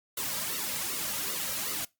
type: noise with flanger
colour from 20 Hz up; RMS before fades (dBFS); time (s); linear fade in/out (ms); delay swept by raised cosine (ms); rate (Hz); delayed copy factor
white; -33; 0.17-1.85; 5; 1.2 to 2.8; 2.6; -0.75
effects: noise-tail reverb RT60 0.2 s tail -22 dB re dry + Opus 48 kbps